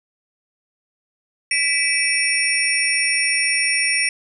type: tone cluster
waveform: sine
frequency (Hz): 1980 / 2324 / 2590 / 5520 / 9310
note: B6 / D7 / E7 / F8 / D9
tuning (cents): +4 / -19 / -31 / -21 / -16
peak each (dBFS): -23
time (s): 1.51-4.09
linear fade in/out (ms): 2
effects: none